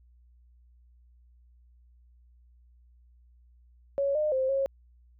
sine tone with pitch steps, 557 / 608 / 524 / 544 Hz, C#5 / D#5 / C5 / C#5, +8 / -40 / +2 / -33 cents, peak -24 dBFS, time 3.98-4.66 s, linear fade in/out 0 ms, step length 170 ms, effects added 60 Hz sine -56 dBFS peak until 5.19 s

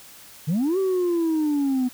sine linear two-way sweep, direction up then down, 138.59 to 388.6 to 246.9 Hz, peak -17 dBFS, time 0.47-1.89 s, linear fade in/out 20 ms, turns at 0.78 s, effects tanh soft clip ceiling -18 dBFS + white hiss -46 dBFS RMS until 1.93 s

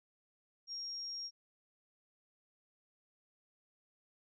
sine tone, 5580 Hz, F8, 2 cents flat, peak -40 dBFS, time 0.67-1.31 s, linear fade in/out 50 ms, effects none

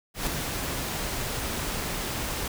pink noise with ADSR envelope, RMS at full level -27 dBFS, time 0.14-2.48 s, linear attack 130 ms, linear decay 4 ms, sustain -4 dB, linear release 3 ms, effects none

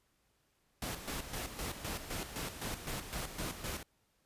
pink noise with tremolo, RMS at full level -39 dBFS, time 0.82-3.83 s, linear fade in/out 2 ms, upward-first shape square, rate 3.9 Hz, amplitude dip 60%, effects pink hiss -75 dBFS RMS until 4.25 s + resampled to 32000 Hz

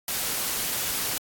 white noise, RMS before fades -28 dBFS, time 0.08-1.18 s, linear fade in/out 2 ms, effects AAC 64 kbps

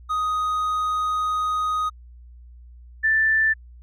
triangle / sine tone pair in turn, 1249 / 1766.4 Hz, D#6 / A6, +6 / +6 cents, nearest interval tritone, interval 600 cents, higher second, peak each -19 / -16 dBFS, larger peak second, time 0.09-1.9 / 3.03-3.54 s, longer first, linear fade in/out 20 ms, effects added 60 Hz sine -42 dBFS peak until 3.82 s

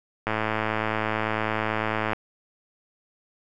click train, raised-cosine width 0.5 ms, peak -10 dBFS, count 204, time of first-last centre 0.27-2.132 s, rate 109 Hz, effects none

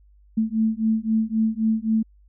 sine beating tone pair, 219.1 / 222.9 Hz, A3 / A3, -7 / +23 cents, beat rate 3.8 Hz, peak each -22 dBFS, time 0.37-2.03 s, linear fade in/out 10 ms, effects added 50 Hz sine -51 dBFS peak until 2.28 s

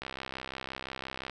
click train, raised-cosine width 0.3 ms, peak -21 dBFS, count 85, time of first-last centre 0.02-1.297 s, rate 65.8 Hz, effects none

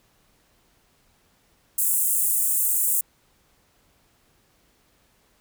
pink high-pass noise, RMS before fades -22 dBFS, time 1.78-3.01 s, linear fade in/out 5 ms, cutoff 7900 Hz, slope 48 dB/octave, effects pink hiss -63 dBFS RMS until 5.4 s

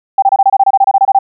sine tone bursts, 784 Hz, G5, in tune, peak -4 dBFS, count 15, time 0.18-1.189 s, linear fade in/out 5 ms, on 43 ms, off 26 ms, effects none

